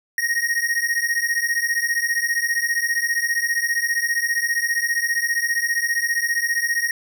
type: beating tone pair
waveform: square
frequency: 1864.7 / 1879.7 Hz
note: A#6 / A#6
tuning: 0 / +14 cents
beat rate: 15 Hz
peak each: -23 dBFS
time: 0.18-6.91 s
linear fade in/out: 2 ms
effects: none